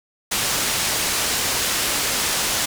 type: low-pass noise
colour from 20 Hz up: white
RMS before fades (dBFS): -22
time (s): 0.31-2.66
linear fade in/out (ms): 10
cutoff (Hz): 8800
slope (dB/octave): 12
effects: none